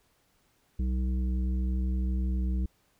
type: harmonic tone with a mistuned harmonic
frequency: 63.5 Hz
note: B1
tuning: 49 cents sharp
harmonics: 1 / 3 / 5 / 7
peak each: -26 / -35 / -43 / -54 dBFS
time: 0.79-2.66 s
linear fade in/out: 5 ms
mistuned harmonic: 1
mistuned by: -24 cents
effects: pink hiss -69 dBFS RMS until 2.99 s

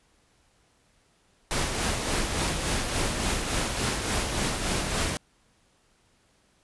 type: noise with tremolo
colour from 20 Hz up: pink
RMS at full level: -26 dBFS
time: 1.51-5.17 s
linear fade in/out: 0 ms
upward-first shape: sine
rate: 3.5 Hz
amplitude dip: 40%
effects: pink hiss -65 dBFS RMS until 6.63 s + resampled to 24000 Hz

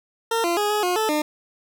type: tone with pitch steps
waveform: 20% pulse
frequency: 456.9 / 343.2 / 415 / 420.4 / 358.7 / 436.9 / 301.8 Hz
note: A#4 / F4 / G#4 / G#4 / F4 / A4 / D4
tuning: -35 / -30 / -1 / +21 / +46 / -12 / +47 cents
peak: -15 dBFS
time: 0.31-1.22 s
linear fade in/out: 5 ms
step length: 130 ms
effects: none

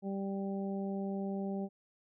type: harmonic tone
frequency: 196 Hz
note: G3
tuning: in tune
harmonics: 1 / 2 / 3 / 4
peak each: -35 / -41 / -45 / -47 dBFS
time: 0.02-1.69 s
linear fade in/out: 50 ms
effects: none

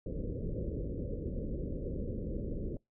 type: low-pass noise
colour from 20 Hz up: pink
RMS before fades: -37 dBFS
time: 0.06-2.77 s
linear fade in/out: 2 ms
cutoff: 560 Hz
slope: 96 dB/octave
effects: noise-tail reverb RT60 0.2 s tail -25 dB re dry

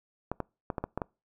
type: clicks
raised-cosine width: 1 ms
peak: -17 dBFS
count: 7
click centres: 0.316 / 0.403 / 0.702 / 0.782 / 0.84 / 0.976 / 1.018 s
effects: noise-tail reverb RT60 0.3 s tail -26 dB re dry

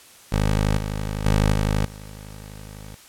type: tone with level steps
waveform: 15% pulse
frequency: 51.9 Hz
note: G#1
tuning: in tune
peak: -12 / -19 / -10 / -13 / -31 dBFS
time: 0.32-2.95 s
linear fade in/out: 5 ms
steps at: 0.78 / 1.25 / 1.53 / 1.85 s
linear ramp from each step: 2 ms
effects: white hiss -48 dBFS RMS until 3.08 s + low-pass 12000 Hz 12 dB/octave

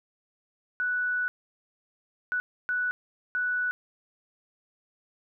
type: tone bursts at uneven times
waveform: sine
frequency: 1480 Hz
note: F#6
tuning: in tune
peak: -25 dBFS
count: 4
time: 0.8-1.28 / 2.32-2.4 / 2.69-2.91 / 3.35-3.71 s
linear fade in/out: 0 ms
effects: none

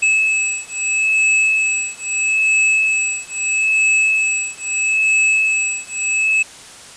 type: beating tone pair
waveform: square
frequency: 2596 / 2596.77 Hz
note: E7 / E7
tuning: -27 / -27 cents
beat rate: 0.77 Hz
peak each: -18 / -18 dBFS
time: 0.02-6.43 s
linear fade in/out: 10 ms
effects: white hiss -38 dBFS RMS until 6.96 s + resampled to 22050 Hz

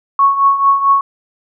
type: tone with tremolo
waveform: sine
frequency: 1106 Hz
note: C#6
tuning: 4 cents flat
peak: -5 dBFS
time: 0.19-1.01 s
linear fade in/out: 2 ms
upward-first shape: triangle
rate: 4.5 Hz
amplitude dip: 75%
effects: none

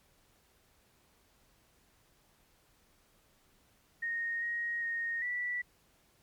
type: tone with pitch steps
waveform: sine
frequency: 1857 / 1879 / 1857 / 1959 Hz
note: A#6 / A#6 / A#6 / B6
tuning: -7 / +13 / -7 / -15 cents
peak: -32 dBFS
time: 4.02-5.62 s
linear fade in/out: 10 ms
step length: 400 ms
effects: pink hiss -68 dBFS RMS until 6.22 s + MP3 96 kbps

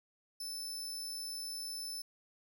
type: tone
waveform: sawtooth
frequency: 5274 Hz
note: E8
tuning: in tune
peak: -37 dBFS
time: 0.4-2.02 s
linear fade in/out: 5 ms
effects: none

